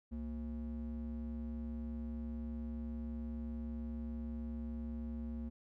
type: ring-modulated tone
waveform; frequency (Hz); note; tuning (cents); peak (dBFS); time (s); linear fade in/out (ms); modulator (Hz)
triangle; 148.3; D3; +17; -34; 0.11-5.5; 20; 82.5
effects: none